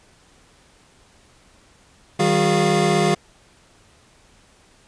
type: tone cluster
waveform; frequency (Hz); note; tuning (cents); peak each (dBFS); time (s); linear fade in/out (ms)
square; 156.6 / 192.7 / 360.8 / 409.6 / 701; D#3 / G3 / F#4 / G#4 / F5; +11 / -29 / -44 / -24 / +6; -23; 2.19-3.15; 10
effects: pink hiss -54 dBFS RMS until 4.87 s + resampled to 22050 Hz

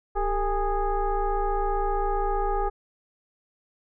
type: tone with frequency modulation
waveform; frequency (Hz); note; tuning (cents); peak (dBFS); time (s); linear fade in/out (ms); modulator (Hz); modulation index
sine; 394.4; G4; +11; -22; 0.15-2.7; 20; 422; 1.6
effects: none

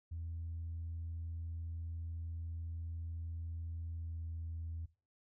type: tone with pitch glide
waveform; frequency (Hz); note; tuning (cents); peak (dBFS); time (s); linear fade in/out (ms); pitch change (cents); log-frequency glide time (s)
sine; 83 to 82.24; E2 to E2; +12 to -4; -39; 0.11-4.86; 10; -16; 3.91-4.21
effects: noise-tail reverb RT60 0.3 s tail -18 dB re dry + tanh soft clip ceiling -36 dBFS

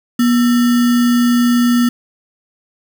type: tone with sample-and-hold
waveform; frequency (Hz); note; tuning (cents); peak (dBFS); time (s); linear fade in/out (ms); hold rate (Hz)
sine; 241; B3; -42; -9; 0.19-1.89; 5; 1575
effects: none

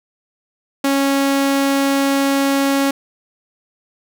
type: tone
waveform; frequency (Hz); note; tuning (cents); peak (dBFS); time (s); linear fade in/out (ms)
sawtooth; 275.8; C#4; -9; -10; 0.84-2.91; 5
effects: none

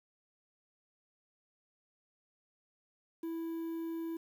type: tone with quantisation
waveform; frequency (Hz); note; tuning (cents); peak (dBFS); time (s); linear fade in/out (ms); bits
triangle; 329.6; E4; 0; -34; 3.23-4.17; 5; 10
effects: none

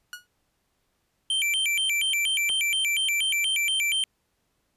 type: tone with exponential decay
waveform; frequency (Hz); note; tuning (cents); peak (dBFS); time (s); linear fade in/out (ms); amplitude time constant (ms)
sawtooth; 1453; F#6; -32; -28; 0.13-0.27; 1; 29
type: tone with vibrato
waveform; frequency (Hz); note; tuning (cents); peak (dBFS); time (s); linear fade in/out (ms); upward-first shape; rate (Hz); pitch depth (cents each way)
square; 2706; E7; +45; -23; 1.3-4.04; 2; square; 4.2; 250
type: click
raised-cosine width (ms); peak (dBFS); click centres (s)
0.5; -27; 2.499
effects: pink hiss -73 dBFS RMS until 4.76 s + resampled to 32000 Hz

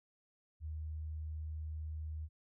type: tone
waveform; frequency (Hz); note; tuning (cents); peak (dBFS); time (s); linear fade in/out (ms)
sine; 77.78; D#2; 0; -39; 0.6-2.29; 50
effects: none

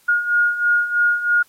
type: beating tone pair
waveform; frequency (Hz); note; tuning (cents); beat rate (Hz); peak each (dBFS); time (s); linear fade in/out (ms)
sine; 1429 / 1432.1; F6 / F6; +39 / +43; 3.1; -21 / -16; 0.08-1.43; 10
effects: white hiss -56 dBFS RMS until 1.48 s + AAC 48 kbps

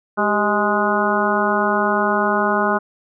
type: harmonic tone with a mistuned harmonic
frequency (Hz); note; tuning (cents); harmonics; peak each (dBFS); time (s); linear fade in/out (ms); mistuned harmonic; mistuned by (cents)
208.3; G#3; +5; 1 / 2 / 3 / 4 / 5 / 6 / 7; -23 / -23 / -23 / -23 / -23 / -23 / -23; 0.17-2.79; 20; 2; -78
effects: none

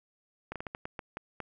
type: slowing click train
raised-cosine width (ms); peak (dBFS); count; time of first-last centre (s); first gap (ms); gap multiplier
0.5; -22; 9; 0.52-1.403; 37; 1.3
effects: none

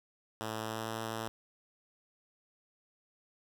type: tone with pitch glide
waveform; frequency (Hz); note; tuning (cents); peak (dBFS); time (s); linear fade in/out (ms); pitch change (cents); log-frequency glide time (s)
5% pulse; 110 to 111.99; A2 to A2; 0 to +31; -25; 0.41-1.28; 0; +31; 0.61-0.88
effects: none

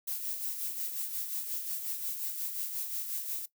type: noise with tremolo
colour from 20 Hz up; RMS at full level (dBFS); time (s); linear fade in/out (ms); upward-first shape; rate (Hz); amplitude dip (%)
violet; -34; 0.07-3.46; 10; sine; 5.6; 50
effects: noise-tail reverb RT60 0.1 s tail -17 dB re dry

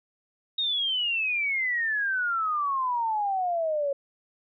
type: exponential sweep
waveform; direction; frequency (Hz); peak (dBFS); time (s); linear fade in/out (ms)
sine; down; 3759 to 550; -24; 0.58-3.93; 5
effects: none

